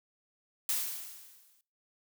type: noise with exponential decay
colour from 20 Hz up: blue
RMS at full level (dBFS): -29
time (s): 0.69-1.61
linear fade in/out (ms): 2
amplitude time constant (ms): 200
effects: noise-tail reverb RT60 0.4 s tail -22 dB re dry